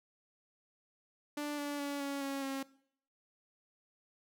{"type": "tone with pitch steps", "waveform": "sawtooth", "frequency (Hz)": [293.7, 289, 284.4, 279.8, 275.3, 270.9], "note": ["D4", "D4", "C#4", "C#4", "C#4", "C#4"], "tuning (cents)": [0, -28, 45, 16, -12, -40], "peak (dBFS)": -32, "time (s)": [1.37, 2.63], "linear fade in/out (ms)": 5, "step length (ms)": 210, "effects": ["noise-tail reverb RT60 0.6 s tail -20 dB re dry"]}